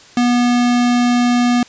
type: tone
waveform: square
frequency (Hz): 243.1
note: B3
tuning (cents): -27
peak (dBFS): -12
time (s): 0.17-1.63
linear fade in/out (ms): 2
effects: white hiss -43 dBFS RMS until 1.68 s + resampled to 16000 Hz